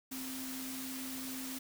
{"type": "tone in noise", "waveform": "sine", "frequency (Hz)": 261.6, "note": "C4", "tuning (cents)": 0, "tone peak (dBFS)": -42, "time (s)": [0.11, 1.59], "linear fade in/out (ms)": 10, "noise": "white", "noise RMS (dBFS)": -44, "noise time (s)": [0.11, 1.59], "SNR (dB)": -1, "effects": []}